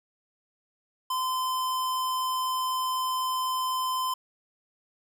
square tone, 1028 Hz, C6, 31 cents flat, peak -27 dBFS, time 1.1-4.14 s, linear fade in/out 5 ms, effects none

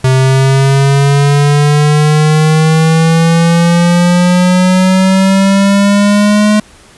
square exponential sweep, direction up, 130 to 212.2 Hz, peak -6 dBFS, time 0.04-6.6 s, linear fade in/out 5 ms, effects pink hiss -40 dBFS RMS until 6.97 s + resampled to 24000 Hz

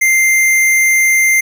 square tone, 2093 Hz, C7, in tune, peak -9 dBFS, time 0.01-1.41 s, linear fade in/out 10 ms, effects none

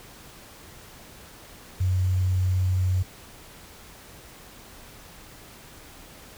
sine tone with quantisation, 92.3 Hz, F#2, 4 cents flat, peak -20 dBFS, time 1.8-3.03 s, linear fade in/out 10 ms, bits 8, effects pink hiss -47 dBFS RMS until 6.37 s

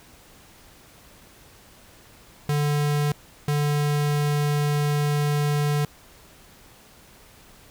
square tone bursts at uneven times, 146.83 Hz, D3, in tune, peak -21 dBFS, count 2, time 2.49-3.12 / 3.48-5.85 s, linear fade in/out 2 ms, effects pink hiss -51 dBFS RMS until 7.7 s

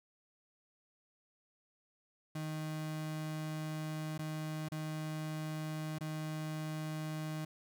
35% pulse tone with dropouts, 155.56 Hz, D#3, in tune, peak -36 dBFS, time 2.35-7.45 s, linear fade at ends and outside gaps 5 ms, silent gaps 4.179-4.19 / 4.686-4.718 / 5.985-6.008 s, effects none

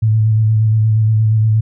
sine tone with vibrato, 109.4 Hz, A2, 9 cents flat, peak -9 dBFS, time 0.02-1.61 s, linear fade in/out 10 ms, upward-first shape square, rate 8.5 Hz, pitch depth 21 cents each way, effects none

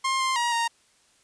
sawtooth tone with pitch steps, 1062 / 1051 / 950 / 930 Hz, C6 / C6 / A#5 / A#5, +25 / +7 / +33 / -4 cents, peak -19 dBFS, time 0.04-0.68 s, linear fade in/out 10 ms, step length 160 ms, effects white hiss -62 dBFS RMS until 1.23 s + resampled to 22050 Hz

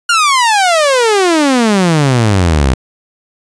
sawtooth exponential sweep, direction down, 1442 to 61.74 Hz, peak -4 dBFS, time 0.09-2.74 s, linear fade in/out 5 ms, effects resampled to 22050 Hz

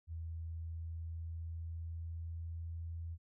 sine tone with pitch glide, 82 to 83.24 Hz, E2 to E2, -9 to +17 cents, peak -40 dBFS, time 0.07-3.18 s, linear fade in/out 50 ms, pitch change +26 cents, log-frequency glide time 0.34-2.96 s, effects none

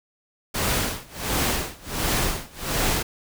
pink noise with tremolo, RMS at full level -22 dBFS, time 0.54-3.03 s, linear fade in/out 10 ms, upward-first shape sine, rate 1.4 Hz, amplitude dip 95%, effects none

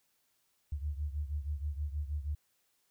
sine beating tone pair, 72 / 78.3 Hz, D2 / D#2, -34 / +11 cents, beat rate 6.3 Hz, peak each -35 / -39 dBFS, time 0.72-2.35 s, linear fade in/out 5 ms, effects white hiss -75 dBFS RMS until 2.9 s

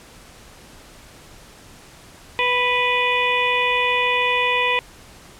harmonic tone, 493.9 Hz, B4, in tune, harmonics 1 / 2 / 4 / 5 / 6 / 7, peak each -25 / -22 / -24 / -21 / -28 / -30 dBFS, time 2.39-4.79 s, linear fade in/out 0 ms, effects pink hiss -45 dBFS RMS until 5.39 s + low-pass 11000 Hz 12 dB/octave

